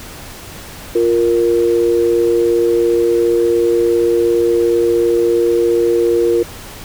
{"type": "tone pair together", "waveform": "sine", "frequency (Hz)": [349.9, 467.1], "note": ["F4", "A#4"], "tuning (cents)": [3, 3], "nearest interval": "perfect fourth", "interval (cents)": 500, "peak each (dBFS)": -13, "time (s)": [0.95, 6.43], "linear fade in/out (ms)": 5, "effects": ["added 94 Hz sine -41 dBFS peak until 6.84 s", "pink hiss -33 dBFS RMS until 6.84 s"]}